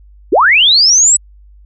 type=linear sweep; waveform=sine; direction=up; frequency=263.8 to 7990 Hz; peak=-5 dBFS; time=0.32-1.17 s; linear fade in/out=10 ms; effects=added 50 Hz sine -38 dBFS peak until 1.65 s